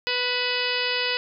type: harmonic tone with a mistuned harmonic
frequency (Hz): 493.9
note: B4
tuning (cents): 0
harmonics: 1 / 2 / 3 / 4 / 5 / 6 / 7 / 8 / 9 / 10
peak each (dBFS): -31 / -35 / -33 / -31 / -29 / -30 / -35 / -35 / -33 / -32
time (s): 0.07-1.17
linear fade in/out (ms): 0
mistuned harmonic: 5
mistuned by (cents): +52
effects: none